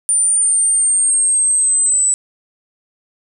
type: exponential sweep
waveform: sine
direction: down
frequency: 9200 to 7950 Hz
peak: -11 dBFS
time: 0.09-2.14 s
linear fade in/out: 0 ms
effects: none